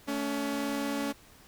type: tone pair together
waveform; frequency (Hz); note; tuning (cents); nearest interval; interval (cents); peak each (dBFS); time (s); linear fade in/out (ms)
sawtooth; 220 / 281.8; A3 / C#4; 0 / +29; major third; 429; -32 / -27; 0.07-1.13; 20
effects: pink hiss -56 dBFS RMS until 1.47 s